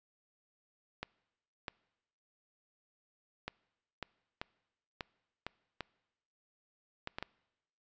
clicks, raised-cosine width 0.3 ms, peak -22 dBFS, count 11, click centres 1.03 / 1.682 / 3.48 / 4.027 / 4.415 / 5.008 / 5.466 / 5.807 / 7.074 / 7.185 / 7.226 s, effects noise-tail reverb RT60 1.0 s tail -24 dB re dry + resampled to 16000 Hz

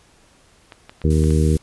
clicks, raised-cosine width 0.3 ms, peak -21 dBFS, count 5, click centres 0.722 / 0.895 / 1.017 / 1.239 / 1.306 s
harmonic tone, 77.78 Hz, D#2, in tune, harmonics 1 / 2 / 3 / 4 / 5 / 6, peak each -16 / -18 / -24 / -25 / -25 / -27 dBFS, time 1.04-1.57 s, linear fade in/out 5 ms
blue noise, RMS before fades -34 dBFS, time 1.1-1.58 s, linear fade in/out 5 ms
effects pink hiss -54 dBFS RMS until 1.62 s + resampled to 24000 Hz

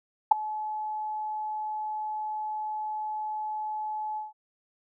sine tone with ADSR envelope, 857 Hz, A5, 46 cents flat, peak -9 dBFS, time 0.31-4.33 s, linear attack 8 ms, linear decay 8 ms, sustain -21 dB, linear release 160 ms, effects none

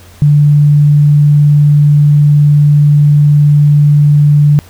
sine tone, 146.83 Hz, D3, in tune, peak -3 dBFS, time 0.22-4.59 s, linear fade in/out 0 ms, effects added 88 Hz sine -36 dBFS peak until 4.69 s + pink hiss -40 dBFS RMS until 4.69 s

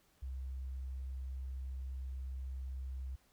sine tone, 65.41 Hz, C2, in tune, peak -39 dBFS, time 0.22-3.16 s, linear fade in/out 10 ms, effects pink hiss -71 dBFS RMS until 3.32 s

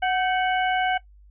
harmonic tone with a mistuned harmonic, 740 Hz, F#5, in tune, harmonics 1 / 2 / 3 / 4, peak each -21 / -27 / -31 / -33 dBFS, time 0.02-0.98 s, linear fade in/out 10 ms, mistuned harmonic 2, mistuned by +76 cents, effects noise-tail reverb RT60 0.1 s tail -18 dB re dry + added 50 Hz sine -48 dBFS peak until 1.3 s

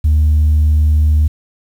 sine tone, 76.2 Hz, D#2, 36 cents flat, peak -6 dBFS, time 0.04-1.28 s, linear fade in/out 10 ms, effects tanh soft clip ceiling -6 dBFS + 7-bit

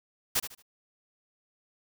white noise with echo, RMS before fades -26 dBFS, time 0.35-0.4 s, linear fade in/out 10 ms, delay 75 ms, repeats 3, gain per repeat -11 dB, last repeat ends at 0.625 s, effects none

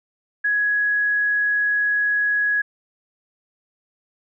sine tone, 1672 Hz, G#6, 11 cents sharp, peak -17 dBFS, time 0.44-2.62 s, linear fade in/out 10 ms, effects none

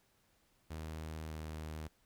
sawtooth tone with pitch glide, 78.9 to 78.04 Hz, D#2 to D#2, +25 to +6 cents, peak -38 dBFS, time 0.7-1.88 s, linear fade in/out 10 ms, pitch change -19 cents, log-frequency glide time 1.27-1.33 s, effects pink hiss -73 dBFS RMS until 2.05 s

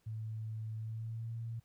sine tone with pitch glide, 110 to 114.8 Hz, A2 to A#2, 0 to -26 cents, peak -38 dBFS, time 0.06-1.6 s, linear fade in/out 10 ms, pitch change +74 cents, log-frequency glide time 0.77-1.34 s, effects pink hiss -75 dBFS RMS until 1.64 s

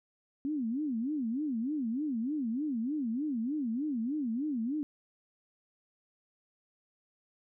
sine tone with vibrato, 261.6 Hz, C4, in tune, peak -30 dBFS, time 0.45-4.83 s, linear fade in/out 0 ms, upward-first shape sine, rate 3.3 Hz, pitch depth 290 cents each way, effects none

